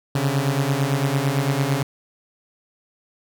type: beating tone pair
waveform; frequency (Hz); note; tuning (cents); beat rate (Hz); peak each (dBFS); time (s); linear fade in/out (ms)
sawtooth; 133.8 / 142.7; C3 / D3; +39 / -49; 8.9; -18; 0.15-1.83; 5
effects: none